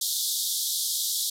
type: band-pass noise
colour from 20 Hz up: pink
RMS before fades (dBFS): -28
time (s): 0.01-1.3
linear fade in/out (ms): 5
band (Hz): 3400 to 15000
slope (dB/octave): 96
effects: none